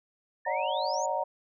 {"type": "exponential sweep", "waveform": "sine", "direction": "up", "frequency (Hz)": [1748, 7040], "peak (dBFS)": -36, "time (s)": [0.45, 1.06], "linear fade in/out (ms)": 5}
{"type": "chord", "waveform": "sine", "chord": "D# minor seventh", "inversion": "third", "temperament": "equal with one note detuned", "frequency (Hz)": [554.4, 606.3, 740, 932.3], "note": ["C#5", "D#5", "F#5", "A#5"], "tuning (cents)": [0, -45, 0, 0], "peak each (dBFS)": [-34, -33, -33, -31], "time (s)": [0.46, 1.24], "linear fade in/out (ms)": 10}
{"effects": []}